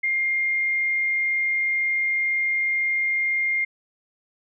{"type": "tone", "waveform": "sine", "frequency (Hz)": 2117, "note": "C7", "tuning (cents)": 20, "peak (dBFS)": -20, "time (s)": [0.03, 3.65], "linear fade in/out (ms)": 10, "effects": []}